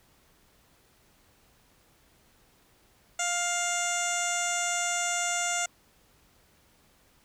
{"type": "tone with low-pass filter", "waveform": "15% pulse", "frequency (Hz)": 702, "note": "F5", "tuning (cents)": 9, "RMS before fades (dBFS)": -29, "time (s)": [3.19, 5.66], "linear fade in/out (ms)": 5, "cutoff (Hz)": 7300, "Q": 4.7, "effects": ["pink hiss -63 dBFS RMS until 7.24 s"]}